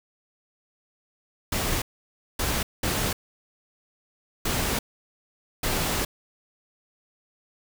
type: noise bursts at uneven times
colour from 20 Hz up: pink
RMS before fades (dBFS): -26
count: 5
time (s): 1.52-1.82 / 2.39-2.63 / 2.83-3.13 / 4.45-4.79 / 5.63-6.05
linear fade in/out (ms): 5
effects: none